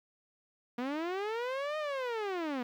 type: linear two-way sweep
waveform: sawtooth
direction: up then down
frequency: 235.7 to 622.3 to 235.7 Hz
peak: -29 dBFS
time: 0.78-2.63 s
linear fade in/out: 5 ms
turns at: 1.78 s
effects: low-pass 3000 Hz 12 dB/octave + 11-bit